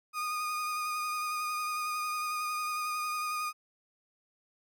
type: tone with vibrato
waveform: 35% pulse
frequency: 1231 Hz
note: D#6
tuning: 19 cents flat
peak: -30 dBFS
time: 0.13-3.53 s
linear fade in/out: 50 ms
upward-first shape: sine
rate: 11 Hz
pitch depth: 16 cents each way
effects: none